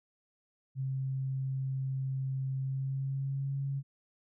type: tone with pitch glide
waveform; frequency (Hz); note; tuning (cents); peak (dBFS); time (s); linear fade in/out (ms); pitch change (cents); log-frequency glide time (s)
sine; 133.3 to 137.84; C3 to C#3; +33 to -9; -31; 0.75-3.83; 50; +58; 2.59-3.57
effects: none